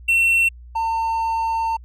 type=tone pair in turn; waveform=triangle; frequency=2710 / 904.4 Hz; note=E7 / A5; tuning=+47 / +47 cents; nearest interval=octave + perfect fifth; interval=1900 cents; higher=first; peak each=-12 / -17 dBFS; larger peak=first; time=0.08-0.49 / 0.75-1.77 s; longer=second; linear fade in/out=10 ms; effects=added 60 Hz sine -38 dBFS peak until 1.84 s